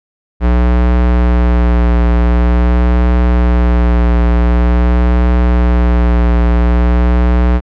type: tone with vibrato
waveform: square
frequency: 60 Hz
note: B1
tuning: 49 cents flat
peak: -8 dBFS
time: 0.4-7.61 s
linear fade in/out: 50 ms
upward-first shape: triangle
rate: 0.46 Hz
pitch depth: 26 cents each way
effects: low-pass 2000 Hz 12 dB/octave